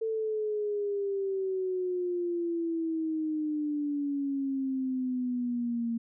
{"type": "exponential sweep", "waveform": "sine", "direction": "down", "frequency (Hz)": [448, 230], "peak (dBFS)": -28, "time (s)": [0.01, 5.98], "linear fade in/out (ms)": 10, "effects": []}